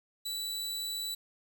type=tone; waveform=sawtooth; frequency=3951 Hz; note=B7; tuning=in tune; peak=-31 dBFS; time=0.25-1.15 s; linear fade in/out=10 ms; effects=10-bit